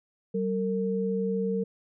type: tone pair together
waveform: sine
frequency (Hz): 191.68 / 455.9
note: G3 / A#4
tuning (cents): -39 / -39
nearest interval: octave + minor third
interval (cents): 1500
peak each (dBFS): -28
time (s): 0.34-1.64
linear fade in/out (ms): 10
effects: none